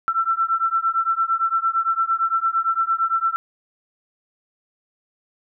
sine beating tone pair, 1337 / 1345.8 Hz, E6 / E6, +24 / +35 cents, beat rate 8.8 Hz, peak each -21 dBFS, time 0.08-3.36 s, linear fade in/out 0 ms, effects none

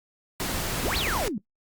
pink noise, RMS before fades -29 dBFS, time 0.4-1.28 s, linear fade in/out 0 ms
sine exponential two-way sweep, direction up then down, 185 to 4636 to 185 Hz, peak -27 dBFS, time 0.83-1.38 s, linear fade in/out 2 ms, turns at 0.97 s
effects noise-tail reverb RT60 0.1 s tail -19 dB re dry + Opus 48 kbps

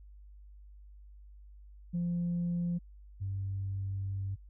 sine tone pair in turn, 173.6 / 97.43 Hz, F3 / G2, -10 / -10 cents, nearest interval minor seventh, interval 1000 cents, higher first, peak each -28 / -32 dBFS, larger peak first, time 1.93-2.79 / 3.2-4.36 s, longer second, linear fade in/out 20 ms, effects tanh soft clip ceiling -27 dBFS + added 50 Hz sine -50 dBFS peak until 4.49 s

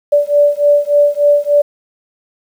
sine beating tone pair, 580 / 583.4 Hz, D5 / D5, -22 / -12 cents, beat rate 3.4 Hz, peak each -11 dBFS, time 0.12-1.62 s, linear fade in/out 10 ms, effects 7-bit

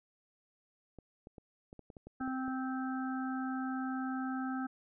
clicks, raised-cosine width 2 ms, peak -36 dBFS, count 11, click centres 0.987 / 1.271 / 1.382 / 1.729 / 1.793 / 1.902 / 1.968 / 2.07 / 2.21 / 2.277 / 2.48 s
harmonic tone, 260.7 Hz, C4, 6 cents flat, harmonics 1 / 3 / 5 / 6, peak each -35 / -43 / -44 / -46 dBFS, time 2.2-4.67 s, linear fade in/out 10 ms
effects none

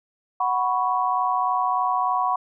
sine chord, F# suspended fourth, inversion none, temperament just, 740 / 986.7 / 1110 Hz, F#5 / B5 / C#6, 0 / -2 / +2 cents, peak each -24 dBFS, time 0.4-2.36 s, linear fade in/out 5 ms, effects none

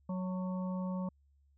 harmonic tone with a mistuned harmonic, 185 Hz, F#3, in tune, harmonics 1 / 3 / 5 / 6, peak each -34 / -44 / -48 / -50 dBFS, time 0.09-1.09 s, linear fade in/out 5 ms, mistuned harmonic 5, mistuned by -36 cents, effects added 70 Hz sine -65 dBFS peak until 1.57 s

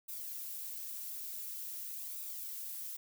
violet noise with flanger, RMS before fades -43 dBFS, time 0.08-2.97 s, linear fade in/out 10 ms, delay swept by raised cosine 0.81 to 4.81 ms, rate 0.47 Hz, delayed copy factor +0.5, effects none

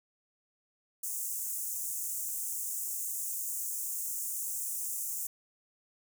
pink high-pass noise, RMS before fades -36 dBFS, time 1.03-5.27 s, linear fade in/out 5 ms, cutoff 6700 Hz, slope 48 dB/octave, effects none

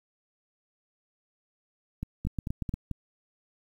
two click trains, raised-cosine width 5 ms, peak -18 / -20 dBFS, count 5 / 5, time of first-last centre 2.27-2.74 / 2.03-2.913 s, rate 8.51 / 4.53 Hz, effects 9-bit

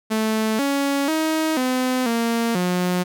sawtooth tone with pitch steps, 219 / 279.6 / 316.2 / 255.1 / 231.6 / 179.9 Hz, A3 / C#4 / D#4 / C4 / A#3 / F#3, -8 / +15 / +28 / -44 / -11 / -48 cents, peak -15 dBFS, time 0.1-3.04 s, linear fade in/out 20 ms, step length 490 ms, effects none

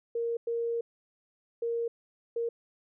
sine tone bursts at uneven times, 466.2 Hz, A#4, in tune, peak -28 dBFS, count 4, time 0.15-0.37 / 0.47-0.81 / 1.62-1.88 / 2.36-2.49 s, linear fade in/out 5 ms, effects none

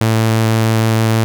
sawtooth tone, 111.7 Hz, A2, 27 cents sharp, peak -7 dBFS, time 0.01-1.24 s, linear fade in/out 0 ms, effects none

